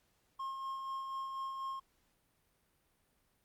triangle tone with tremolo, 1072 Hz, C6, 42 cents sharp, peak -35 dBFS, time 0.39-1.8 s, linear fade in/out 10 ms, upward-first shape sine, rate 4.1 Hz, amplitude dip 35%, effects pink hiss -75 dBFS RMS until 3.44 s + Opus 48 kbps

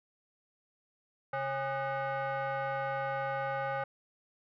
sine tone with frequency modulation, 135.5 Hz, C#3, 39 cents flat, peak -30 dBFS, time 1.33-3.84 s, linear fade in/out 5 ms, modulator 681 Hz, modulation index 2, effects tanh soft clip ceiling -28 dBFS

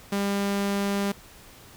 sawtooth tone, 200 Hz, G3, 35 cents sharp, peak -20 dBFS, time 0.12-1.12 s, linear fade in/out 5 ms, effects pink hiss -49 dBFS RMS until 1.76 s

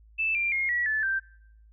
sine tone with pitch steps, 2637 / 2377 / 2142 / 1930.4 / 1739.8 / 1568 Hz, E7 / D7 / C7 / B6 / A6 / G6, 0 / +20 / +40 / -40 / -20 / 0 cents, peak -24 dBFS, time 0.18-1.2 s, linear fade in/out 20 ms, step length 170 ms, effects noise-tail reverb RT60 0.7 s tail -23 dB re dry + added 54 Hz sine -52 dBFS peak until 1.72 s

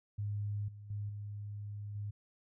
sine tone with level steps, 103.1 Hz, G#2, 12 cents flat, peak -34 / -47 / -36 / -40 / -37 dBFS, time 0.18-2.11 s, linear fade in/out 10 ms, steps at 0.68 / 0.9 / 1.09 / 1.95 s, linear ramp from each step 5 ms, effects none

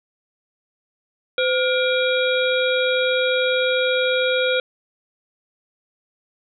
harmonic tone with a mistuned harmonic, 474.4 Hz, A#4, 30 cents sharp, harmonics 1 / 3 / 5 / 7 / 8, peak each -19 / -24 / -26 / -27 / -28 dBFS, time 1.38-4.6 s, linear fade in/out 2 ms, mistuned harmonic 1, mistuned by +130 cents, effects none

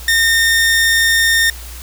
sawtooth tone, 1826 Hz, A#6, 36 cents flat, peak -7 dBFS, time 0.08-1.5 s, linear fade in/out 2 ms, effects added 60 Hz sine -30 dBFS peak until 1.82 s + white hiss -35 dBFS RMS until 1.82 s

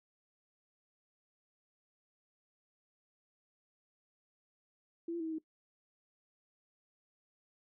sine tone with pitch steps, 335.7 / 341.3 / 323 / 320.7 / 316 Hz, E4 / F4 / E4 / E4 / D#4, +32 / -40 / -35 / -48 / +27 cents, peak -35 dBFS, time 5.08-5.385 s, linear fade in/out 5 ms, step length 61 ms, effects noise-tail reverb RT60 0.1 s tail -18 dB re dry

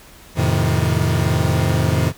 40% pulse chord, F dominant seventh, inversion none, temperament equal with one note detuned, 87.31 / 110 / 130.81 / 158.1 Hz, F2 / A2 / C3 / Eb3, 0 / 0 / 0 / +28 cents, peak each -20 dBFS, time 0.35-2.13 s, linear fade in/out 50 ms, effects pink hiss -44 dBFS RMS until 2.17 s

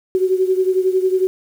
sine beating tone pair, 371.7 / 382.7 Hz, F#4 / G4, +8 / -42 cents, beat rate 11 Hz, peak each -15 / -19 dBFS, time 0.15-1.27 s, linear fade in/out 0 ms, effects 7-bit

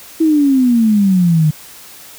sine exponential sweep, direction down, 327.7 to 149.9 Hz, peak -8 dBFS, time 0.2-1.51 s, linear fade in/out 10 ms, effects white hiss -37 dBFS RMS until 2.18 s

